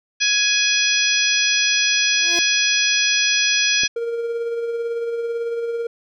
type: harmonic tone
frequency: 835 Hz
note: G#5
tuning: 9 cents sharp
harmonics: 2 / 3 / 4 / 5 / 6 / 7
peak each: -24 / -20 / -22 / -27 / -23 / -23 dBFS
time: 0.2-3.88 s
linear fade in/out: 20 ms
type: tone with exponential growth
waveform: 25% pulse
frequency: 343.2 Hz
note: F4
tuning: 30 cents flat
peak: -19 dBFS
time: 2.09-2.39 s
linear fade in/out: 0 ms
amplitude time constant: 65 ms
type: click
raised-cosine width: 2 ms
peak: -20 dBFS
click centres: 3.835 s
type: tone with tremolo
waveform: triangle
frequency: 466.2 Hz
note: A#4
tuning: in tune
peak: -18 dBFS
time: 3.96-5.87 s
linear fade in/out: 5 ms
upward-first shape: sine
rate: 18 Hz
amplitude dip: 35%
effects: none

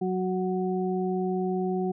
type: harmonic tone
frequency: 185 Hz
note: F#3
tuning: in tune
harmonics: 1 / 2 / 4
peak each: -28 / -28 / -34 dBFS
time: 0.01-1.92 s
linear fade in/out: 10 ms
effects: none

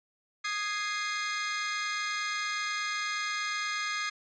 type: chord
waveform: sawtooth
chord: Ab major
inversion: second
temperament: equal with one note detuned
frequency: 1238.8 / 1661.2 / 2093 Hz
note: Eb6 / Ab6 / C7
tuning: -8 / 0 / 0 cents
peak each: -31 / -32 / -31 dBFS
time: 0.44-4.1 s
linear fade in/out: 10 ms
effects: resampled to 16000 Hz

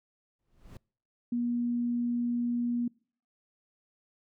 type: noise with exponential growth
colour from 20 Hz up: brown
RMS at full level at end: -42 dBFS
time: 0.39-0.77 s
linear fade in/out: 2 ms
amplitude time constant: 81 ms
type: tone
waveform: sine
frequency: 239.8 Hz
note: A#3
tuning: 49 cents sharp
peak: -27 dBFS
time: 1.32-2.88 s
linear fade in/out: 5 ms
effects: noise-tail reverb RT60 0.5 s tail -26 dB re dry

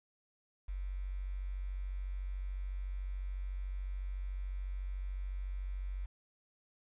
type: tone with quantisation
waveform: sine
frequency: 46.92 Hz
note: F#1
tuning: 25 cents sharp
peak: -36 dBFS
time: 0.68-6.06 s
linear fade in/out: 10 ms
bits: 10
effects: resampled to 8000 Hz

